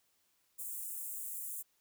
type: high-pass noise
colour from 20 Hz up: white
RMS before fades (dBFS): -42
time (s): 0.58-1.63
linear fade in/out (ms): 20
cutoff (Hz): 7500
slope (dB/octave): 48
effects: white hiss -75 dBFS RMS until 1.8 s